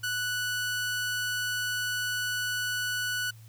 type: tone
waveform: sawtooth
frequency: 1480 Hz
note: F#6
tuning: in tune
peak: -25 dBFS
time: 0.03-3.31 s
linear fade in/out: 10 ms
effects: added 111 Hz sine -47 dBFS peak until 3.48 s + white hiss -60 dBFS RMS until 3.48 s